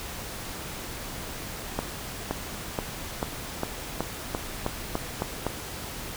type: accelerating click train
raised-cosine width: 1 ms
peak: -12 dBFS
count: 11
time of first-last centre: 1.79-5.466 s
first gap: 520 ms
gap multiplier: 0.92
effects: pink hiss -37 dBFS RMS until 6.16 s